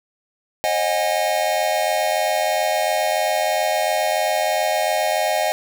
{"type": "tone cluster", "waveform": "square", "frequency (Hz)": [540, 623, 731, 818], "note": ["C#5", "D#5", "F#5", "G#5"], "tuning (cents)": [-45, 2, -21, -26], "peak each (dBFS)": [-29, -22, -24, -25], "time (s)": [0.64, 5.52], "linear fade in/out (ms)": 0, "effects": []}